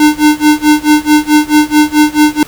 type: tone with tremolo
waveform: square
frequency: 301.5 Hz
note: D4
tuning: 46 cents sharp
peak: -3 dBFS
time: 0-2.43 s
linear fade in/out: 2 ms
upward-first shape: sine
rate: 4.6 Hz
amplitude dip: 95%
effects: pink hiss -32 dBFS RMS until 2.47 s